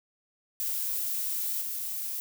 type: noise with level steps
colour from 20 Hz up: violet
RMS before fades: -31 / -34 dBFS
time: 0.6-2.2 s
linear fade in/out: 0 ms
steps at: 1.61 s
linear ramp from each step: 5 ms
effects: none